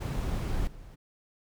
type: noise with level steps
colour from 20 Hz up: brown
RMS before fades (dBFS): -30 / -47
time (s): 0-0.96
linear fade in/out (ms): 20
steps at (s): 0.67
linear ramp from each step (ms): 5
effects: none